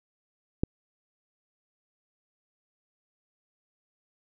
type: click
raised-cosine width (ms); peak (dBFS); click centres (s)
3; -11; 0.635
effects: none